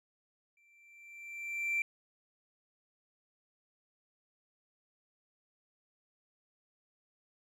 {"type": "tone with exponential growth", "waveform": "triangle", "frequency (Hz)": 2349, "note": "D7", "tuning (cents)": 0, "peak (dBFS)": -25, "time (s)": [0.57, 1.82], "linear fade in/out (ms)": 2, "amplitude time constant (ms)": 270, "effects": ["tanh soft clip ceiling -25 dBFS"]}